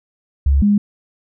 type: tone pair in turn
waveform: sine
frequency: 69.3 / 205 Hz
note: C#2 / G#3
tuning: 0 / -22 cents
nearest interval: octave + perfect fifth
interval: 1878 cents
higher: second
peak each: -10 dBFS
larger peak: neither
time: 0.46-0.62 / 0.62-0.78 s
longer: neither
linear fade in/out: 5 ms
effects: none